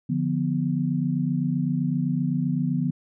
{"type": "chord", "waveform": "sine", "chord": "B diminished", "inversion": "first", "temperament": "equal", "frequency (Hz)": [146.83, 174.61, 246.9], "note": ["D3", "F3", "B3"], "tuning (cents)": [0, 0, 0], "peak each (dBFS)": -26, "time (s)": [0.09, 2.91], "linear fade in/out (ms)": 10, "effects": []}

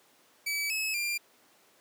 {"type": "tone with pitch steps", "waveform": "sawtooth", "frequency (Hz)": [2294, 2582, 2387], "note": ["D7", "E7", "D7"], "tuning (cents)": [-41, -37, 28], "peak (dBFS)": -26, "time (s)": [0.46, 1.18], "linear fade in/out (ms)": 10, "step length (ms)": 240, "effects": ["pink hiss -62 dBFS RMS until 1.8 s", "high-pass 300 Hz 12 dB/octave"]}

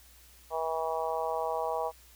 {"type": "harmonic tone", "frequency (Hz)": 161.5, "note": "E3", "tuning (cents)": -35, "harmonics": [3, 4, 5, 6, 7], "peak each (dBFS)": [-35, -34, -35, -36, -40], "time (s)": [0.5, 1.92], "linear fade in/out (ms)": 50, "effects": ["added 60 Hz sine -58 dBFS peak until 2.15 s", "white hiss -58 dBFS RMS until 2.15 s"]}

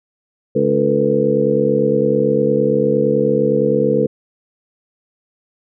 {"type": "harmonic tone with a mistuned harmonic", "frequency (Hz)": 70.7, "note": "C#2", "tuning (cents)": 35, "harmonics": [2, 3, 4, 5, 6, 7], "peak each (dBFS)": [-23, -20, -22, -23, -17, -17], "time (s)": [0.55, 4.07], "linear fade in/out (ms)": 10, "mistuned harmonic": 6, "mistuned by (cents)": 87, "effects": []}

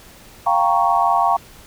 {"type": "chord", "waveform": "sine", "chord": "G half-diminished seventh", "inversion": "third", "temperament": "equal", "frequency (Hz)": [698.5, 784, 932.3, 1108.7], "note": ["F5", "G5", "Bb5", "Db6"], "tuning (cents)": [0, 0, 0, 0], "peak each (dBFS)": -19, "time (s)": [0.46, 1.37], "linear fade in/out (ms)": 10, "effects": ["pink hiss -44 dBFS RMS until 1.66 s"]}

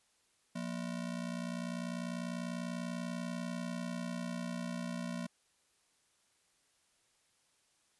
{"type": "ring-modulated tone", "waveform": "square", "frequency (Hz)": 207.4, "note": "G#3", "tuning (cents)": -2, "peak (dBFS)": -35, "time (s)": [0.55, 5.27], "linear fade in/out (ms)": 10, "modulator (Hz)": 30.1, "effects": ["white hiss -73 dBFS RMS until 7.99 s", "resampled to 24000 Hz"]}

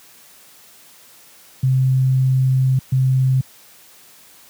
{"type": "tone bursts at uneven times", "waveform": "sine", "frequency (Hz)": 130.81, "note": "C3", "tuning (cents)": 0, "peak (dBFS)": -12, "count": 2, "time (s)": [[1.63, 2.79], [2.92, 3.41]], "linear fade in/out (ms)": 5, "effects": ["white hiss -47 dBFS RMS until 4.49 s", "high-pass 80 Hz 12 dB/octave"]}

